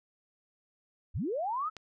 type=linear sweep; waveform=sine; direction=up; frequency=42.82 to 1317 Hz; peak=-30 dBFS; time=1.14-1.7 s; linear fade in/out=20 ms
type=click; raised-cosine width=0.2 ms; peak=-27 dBFS; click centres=1.767 s
effects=none